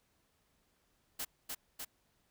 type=noise with echo; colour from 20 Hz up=white; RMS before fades=-39 dBFS; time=1.19-1.25 s; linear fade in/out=10 ms; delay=300 ms; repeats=2; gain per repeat=-2 dB; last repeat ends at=1.85 s; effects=pink hiss -75 dBFS RMS until 2.3 s